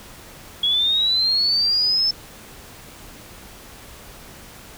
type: linear sweep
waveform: sine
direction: up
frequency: 3322 to 5300 Hz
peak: -16 dBFS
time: 0.63-2.11 s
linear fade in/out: 5 ms
effects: pink hiss -42 dBFS RMS until 4.77 s